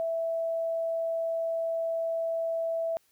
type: tone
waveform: sine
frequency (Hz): 659.3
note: E5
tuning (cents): 0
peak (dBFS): -27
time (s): 0-2.97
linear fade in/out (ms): 0
effects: white hiss -68 dBFS RMS until 3.11 s